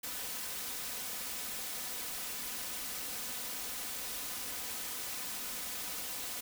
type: noise with comb filter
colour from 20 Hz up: white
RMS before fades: -40 dBFS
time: 0.03-6.41 s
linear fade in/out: 10 ms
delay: 4 ms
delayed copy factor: +0.5
effects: none